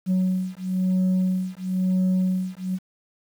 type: beating tone pair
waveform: sine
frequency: 185 / 186 Hz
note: F#3 / F#3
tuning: 0 / +9 cents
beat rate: 1 Hz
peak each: -21 dBFS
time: 0.06-2.79 s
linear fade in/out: 50 ms
effects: tanh soft clip ceiling -17 dBFS + 8-bit